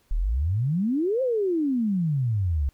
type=exponential two-way sweep; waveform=sine; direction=up then down; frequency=34.34 to 538 to 65.8 Hz; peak=-21 dBFS; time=0.11-2.69 s; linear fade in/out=0 ms; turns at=1.22 s; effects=pink hiss -65 dBFS RMS until 2.73 s